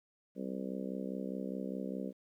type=harmonic tone; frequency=64.9 Hz; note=C2; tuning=13 cents flat; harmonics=3 / 4 / 5 / 6 / 7 / 8 / 9; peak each=-40 / -42 / -47 / -48 / -47 / -46 / -50 dBFS; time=0.35-2.13 s; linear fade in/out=50 ms; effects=12-bit